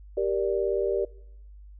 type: chord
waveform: sine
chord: G minor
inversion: none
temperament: just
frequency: 392 / 470.4 / 588 Hz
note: G4 / Bb4 / D5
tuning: 0 / +16 / +2 cents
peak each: -26 / -28 / -29 dBFS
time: 0.17-1.05 s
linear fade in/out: 5 ms
effects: noise-tail reverb RT60 0.8 s tail -23 dB re dry + added 50 Hz sine -44 dBFS peak until 1.79 s